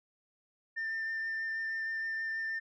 sine tone with vibrato, 1795 Hz, A6, 34 cents sharp, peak -31 dBFS, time 0.76-2.6 s, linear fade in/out 20 ms, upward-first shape sine, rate 6.3 Hz, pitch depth 10 cents each way, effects tanh soft clip ceiling -31 dBFS

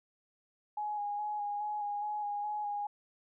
sine tone with vibrato, 830.6 Hz, G#5, in tune, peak -33 dBFS, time 0.77-2.87 s, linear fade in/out 5 ms, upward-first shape square, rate 2.4 Hz, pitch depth 19 cents each way, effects none

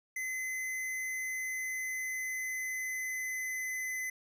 square tone with pitch glide, 2041 to 2028 Hz, C7 to B6, -44 to +45 cents, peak -35 dBFS, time 0.16-4.1 s, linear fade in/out 5 ms, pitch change -11 cents, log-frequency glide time 1.16-3.93 s, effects none

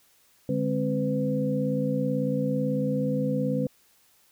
sine tone cluster, 147.4 / 205.2 / 263.6 / 504 Hz, D3 / G#3 / C4 / B4, +7 / -21 / +13 / +35 cents, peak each -29 dBFS, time 0.49-3.67 s, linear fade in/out 2 ms, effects white hiss -62 dBFS RMS until 4.31 s

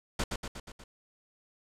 pink noise with echo, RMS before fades -30 dBFS, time 0.19-0.24 s, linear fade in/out 5 ms, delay 120 ms, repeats 5, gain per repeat -4 dB, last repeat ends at 0.84 s, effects low-pass 8000 Hz 12 dB/octave

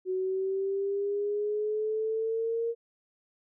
sine exponential sweep, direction up, 370 to 466.2 Hz, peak -27 dBFS, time 0.05-2.75 s, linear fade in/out 50 ms, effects none

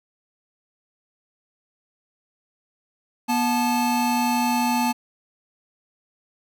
square tone pair together, 242.5 / 872 Hz, B3 / A5, -31 / -16 cents, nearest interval octave + minor seventh, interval 2215 cents, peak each -23 dBFS, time 3.28-4.93 s, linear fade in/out 20 ms, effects none

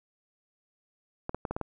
clicks, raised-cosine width 1 ms, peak -18 dBFS, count 6, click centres 1.294 / 1.346 / 1.452 / 1.51 / 1.565 / 1.613 s, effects none

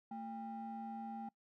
triangle ring-modulated tone, 287.7 Hz, D4, 36 cents flat, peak -37 dBFS, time 0.11-1.29 s, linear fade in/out 5 ms, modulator 512 Hz, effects noise-tail reverb RT60 0.1 s tail -24 dB re dry + tanh soft clip ceiling -33 dBFS

